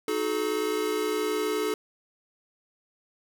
square chord, D# diminished, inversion none, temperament equal with one note detuned, 311.1 / 370 / 429.2 Hz, D#4 / F#4 / A4, 0 / 0 / -43 cents, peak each -33 / -34 / -28 dBFS, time 0.08-1.74 s, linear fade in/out 2 ms, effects none

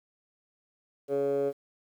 15% pulse tone with band-pass filter, 140 Hz, C#3, 18 cents sharp, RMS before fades -28 dBFS, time 1.08-1.53 s, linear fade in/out 50 ms, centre 480 Hz, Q 8.5, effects 10-bit

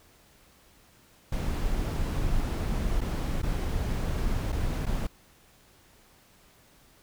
brown noise with dropouts, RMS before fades -28 dBFS, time 1.32-5.07 s, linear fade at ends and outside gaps 5 ms, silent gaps 3.008-3.013 / 3.419-3.43 / 4.521-4.525 / 4.857-4.865 s, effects pink hiss -59 dBFS RMS until 7.02 s

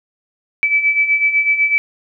sine beating tone pair, 2300 / 2308 Hz, D7 / D7, -37 / -31 cents, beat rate 8 Hz, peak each -19 / -13 dBFS, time 0.63-1.78 s, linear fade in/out 0 ms, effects none

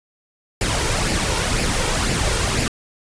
pink noise with flanger, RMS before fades -20 dBFS, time 0.61-2.68 s, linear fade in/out 2 ms, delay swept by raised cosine 0.4 to 2.2 ms, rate 2 Hz, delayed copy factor +0.5, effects resampled to 22050 Hz

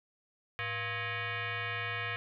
sine tone with frequency modulation, 107.5 Hz, A2, 40 cents flat, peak -33 dBFS, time 0.59-2.16 s, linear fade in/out 0 ms, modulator 589 Hz, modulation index 4.4, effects none

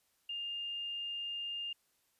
sine tone, 2812 Hz, F7, 11 cents sharp, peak -37 dBFS, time 0.29-1.73 s, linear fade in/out 5 ms, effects white hiss -75 dBFS RMS until 2.19 s + resampled to 32000 Hz

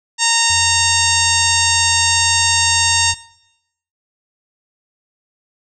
harmonic tone, 922 Hz, A#5, 19 cents flat, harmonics 1 / 2 / 3 / 4 / 5 / 6 / 7 / 8 / 9, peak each -21 / -21 / -21 / -21 / -21 / -21 / -21 / -21 / -21 dBFS, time 0.18-3.15 s, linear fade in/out 50 ms
sine tone with vibrato, 87.31 Hz, F2, in tune, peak -26 dBFS, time 0.5-3.14 s, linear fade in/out 0 ms, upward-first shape square, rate 17 Hz, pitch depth 23 cents each way
effects noise-tail reverb RT60 0.8 s tail -19 dB re dry

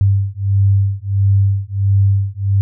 sine beating tone pair, 98 / 99.5 Hz, G2 / G2, 0 / +26 cents, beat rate 1.5 Hz, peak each -14 / -14 dBFS, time 0.01-2.61 s, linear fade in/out 0 ms, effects none

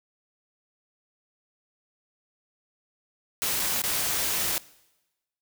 white noise with dropouts, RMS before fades -27 dBFS, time 3.42-4.58 s, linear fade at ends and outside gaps 0 ms, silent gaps 3.595-3.599 / 3.818-3.838 s, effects noise-tail reverb RT60 1.0 s tail -21 dB re dry

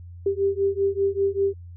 sine beating tone pair, 392 / 397.1 Hz, G4 / G4, 0 / +22 cents, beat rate 5.1 Hz, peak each -23 dBFS, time 0.26-1.54 s, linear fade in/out 5 ms, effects added 87 Hz sine -38 dBFS peak until 1.76 s

